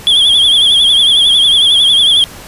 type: tone with vibrato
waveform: triangle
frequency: 3333 Hz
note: G#7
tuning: 5 cents sharp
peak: -4 dBFS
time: 0.07-2.24 s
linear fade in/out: 0 ms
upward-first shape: triangle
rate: 11 Hz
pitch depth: 100 cents each way
effects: pink hiss -32 dBFS RMS until 2.47 s + resampled to 32000 Hz